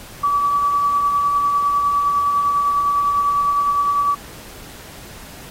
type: tone with tremolo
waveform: sine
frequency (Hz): 1148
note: D6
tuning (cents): -40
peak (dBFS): -13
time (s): 0.23-4.15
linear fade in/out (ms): 10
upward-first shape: triangle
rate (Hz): 9.9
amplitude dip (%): 35
effects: pink hiss -39 dBFS RMS until 5.5 s + AAC 48 kbps